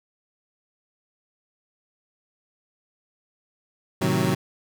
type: chord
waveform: 25% pulse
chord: A diminished seventh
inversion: none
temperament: equal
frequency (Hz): 110 / 130.81 / 155.56 / 185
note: A2 / C3 / Eb3 / Gb3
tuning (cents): 0 / 0 / 0 / 0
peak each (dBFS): -25 / -22 / -23 / -20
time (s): 4.01-4.35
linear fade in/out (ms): 10
effects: none